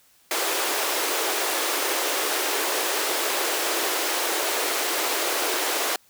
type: high-pass noise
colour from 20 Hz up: pink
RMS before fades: -25 dBFS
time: 0.31-5.96 s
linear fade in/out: 2 ms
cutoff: 330 Hz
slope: 48 dB/octave
effects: white hiss -59 dBFS RMS until 6.09 s